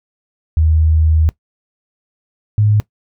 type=tone pair in turn; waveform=sine; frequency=79 / 105.45 Hz; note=D#2 / G#2; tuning=+27 / +27 cents; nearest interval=perfect fourth; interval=500 cents; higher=second; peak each=-9 dBFS; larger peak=neither; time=0.57-1.29 / 2.58-2.8 s; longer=first; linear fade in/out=0 ms; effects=noise-tail reverb RT60 0.1 s tail -19 dB re dry